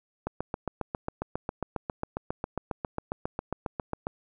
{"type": "click train", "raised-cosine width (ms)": 1, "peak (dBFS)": -16, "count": 29, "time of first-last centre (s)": [0.27, 4.069], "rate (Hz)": 7.37, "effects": []}